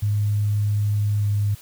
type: tone with pitch glide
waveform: sine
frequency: 103.83 to 102.82 Hz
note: G#2 to G#2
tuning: 0 to -17 cents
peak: -18 dBFS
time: 0.02-1.55 s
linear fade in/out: 10 ms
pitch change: -17 cents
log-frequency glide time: 1.18-1.24 s
effects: white hiss -47 dBFS RMS until 1.61 s